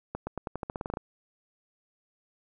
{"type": "accelerating click train", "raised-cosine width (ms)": 1, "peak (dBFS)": -19, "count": 13, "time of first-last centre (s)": [0.15, 0.971], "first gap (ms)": 120, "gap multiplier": 0.89, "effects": []}